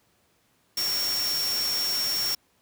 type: tone in noise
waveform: sine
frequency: 5500 Hz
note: F8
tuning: 27 cents flat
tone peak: -25 dBFS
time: 0.77-2.35 s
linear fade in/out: 5 ms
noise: white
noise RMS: -32 dBFS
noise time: 0.77-2.35 s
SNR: +4 dB
effects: pink hiss -66 dBFS RMS until 2.61 s + high-pass 80 Hz 12 dB/octave